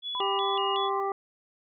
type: tone with vibrato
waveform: sine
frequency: 3121 Hz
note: G7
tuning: 8 cents flat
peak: -31 dBFS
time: 0.02-0.9 s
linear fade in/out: 50 ms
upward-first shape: square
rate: 2.7 Hz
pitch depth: 150 cents each way
type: tone with pitch glide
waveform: sine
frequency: 1000 to 1044.9 Hz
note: B5 to C6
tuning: +21 to -3 cents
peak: -31 dBFS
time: 0.15-1 s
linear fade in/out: 0 ms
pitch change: +76 cents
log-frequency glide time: 0.35-0.85 s
type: harmonic tone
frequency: 393.2 Hz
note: G4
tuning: 5 cents sharp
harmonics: 1 / 2 / 3 / 5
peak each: -30 / -31 / -32 / -46 dBFS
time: 0.2-1.12 s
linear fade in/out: 2 ms
effects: none